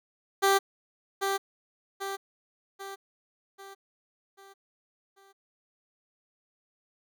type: tone with echo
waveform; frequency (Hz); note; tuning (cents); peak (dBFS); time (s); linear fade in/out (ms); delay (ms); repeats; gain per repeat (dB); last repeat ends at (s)
15% pulse; 392.1; G4; 0; -14; 0.42-0.59; 20; 790; 6; -6; 5.33
effects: none